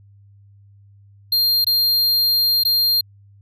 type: tone with dropouts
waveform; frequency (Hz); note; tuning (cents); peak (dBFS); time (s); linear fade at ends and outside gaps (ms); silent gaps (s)
square; 4200; C8; +6; -15; 1.32-3.01; 5; 1.645-1.667 / 2.636-2.65
effects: added 100 Hz sine -46 dBFS peak until 3.41 s